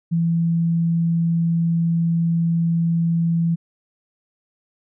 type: tone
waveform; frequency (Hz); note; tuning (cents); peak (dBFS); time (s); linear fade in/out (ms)
sine; 167.2; E3; +25; -16; 0.11-3.56; 20
effects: none